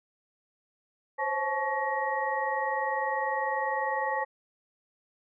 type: tone cluster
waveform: sine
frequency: 520 / 540 / 864 / 1116 / 1889 Hz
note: C5 / C#5 / A5 / C#6 / A#6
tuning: -11 / -45 / -32 / +11 / +22 cents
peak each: -36 / -35 / -30 / -36 / -33 dBFS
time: 1.18-4.25 s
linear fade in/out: 20 ms
effects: none